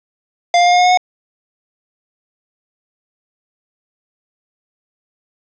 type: tone with pitch steps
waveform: square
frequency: 698.5 / 703.8 / 709.1 / 714.4 / 719.8 / 725.2 / 730.7 Hz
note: F5 / F5 / F5 / F5 / F#5 / F#5 / F#5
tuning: 0 / +13 / +26 / +39 / -48 / -35 / -22 cents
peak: -9 dBFS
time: 0.54-0.974 s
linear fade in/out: 2 ms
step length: 62 ms
effects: resampled to 16000 Hz + 7-bit